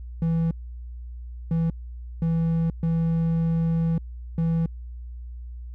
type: tone bursts at uneven times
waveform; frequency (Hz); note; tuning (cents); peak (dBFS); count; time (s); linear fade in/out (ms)
triangle; 164.81; E3; 0; -18; 5; 0.22-0.51 / 1.51-1.7 / 2.22-2.7 / 2.83-3.98 / 4.38-4.66; 2
effects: added 60 Hz sine -34 dBFS peak until 5.74 s